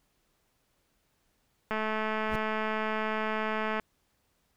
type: click train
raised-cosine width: 0.5 ms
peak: -17 dBFS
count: 454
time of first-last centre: 1.71-3.798 s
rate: 217 Hz
type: noise with exponential growth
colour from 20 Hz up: brown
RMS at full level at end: -28 dBFS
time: 2.25-2.36 s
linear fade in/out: 5 ms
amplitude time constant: 23 ms
effects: pink hiss -73 dBFS RMS until 4.56 s